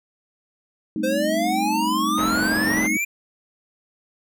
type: chord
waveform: sine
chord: A half-diminished seventh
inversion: third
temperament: equal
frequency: 196 / 220 / 261.6 / 311.1 Hz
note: G3 / A3 / C4 / Eb4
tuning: 0 / 0 / 0 / 0 cents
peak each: -31 / -27 / -31 / -25 dBFS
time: 0.96-2.97 s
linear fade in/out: 2 ms
type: exponential sweep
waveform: square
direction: up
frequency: 510 to 2413 Hz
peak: -22 dBFS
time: 1.03-3.05 s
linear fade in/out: 10 ms
type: low-pass noise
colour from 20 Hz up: white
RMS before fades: -29 dBFS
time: 2.17-2.88 s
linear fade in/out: 20 ms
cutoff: 1100 Hz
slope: 12 dB/octave
effects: none